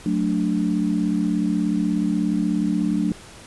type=chord; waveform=sine; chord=D major; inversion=first; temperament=just; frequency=183.54 / 220.2 / 293.7 Hz; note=F#3 / A3 / D4; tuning=-14 / +2 / 0 cents; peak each=-23 dBFS; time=0.06-3.12 s; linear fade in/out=2 ms; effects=pink hiss -43 dBFS RMS until 3.46 s + resampled to 24000 Hz